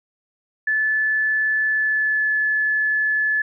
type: tone with pitch glide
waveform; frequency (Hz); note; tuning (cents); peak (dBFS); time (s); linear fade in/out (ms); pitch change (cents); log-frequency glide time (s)
sine; 1737 to 1724; A6 to A6; -23 to -36; -17; 0.67-3.42; 5; -13; 1.68-2.3
effects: none